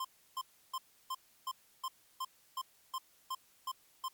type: tone bursts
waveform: square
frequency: 1046.5 Hz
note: C6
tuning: in tune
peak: -36 dBFS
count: 12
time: 0-4.084 s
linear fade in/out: 5 ms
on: 47 ms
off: 320 ms
effects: white hiss -67 dBFS RMS until 4.13 s + MP3 96 kbps